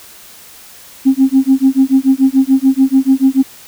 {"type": "tone with tremolo", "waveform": "sine", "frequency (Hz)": 266.9, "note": "C4", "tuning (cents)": 35, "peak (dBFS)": -3, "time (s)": [1.05, 3.43], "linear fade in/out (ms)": 20, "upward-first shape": "sine", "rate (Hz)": 6.9, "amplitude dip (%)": 100, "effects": ["tanh soft clip ceiling 0 dBFS", "white hiss -38 dBFS RMS until 3.67 s"]}